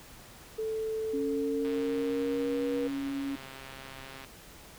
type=tone with pitch glide; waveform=sine; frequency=440 to 479.8 Hz; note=A4 to A#4; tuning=0 to +50 cents; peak=-30 dBFS; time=0.58-2.88 s; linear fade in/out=10 ms; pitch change=+150 cents; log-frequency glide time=1.18-2.66 s
type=tone; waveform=sine; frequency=277.2 Hz; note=C#4; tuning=in tune; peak=-31 dBFS; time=1.13-3.36 s; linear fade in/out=10 ms
type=click train; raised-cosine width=0.3 ms; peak=-29 dBFS; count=349; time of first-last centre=1.65-4.247 s; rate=134 Hz
effects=pink hiss -51 dBFS RMS until 4.78 s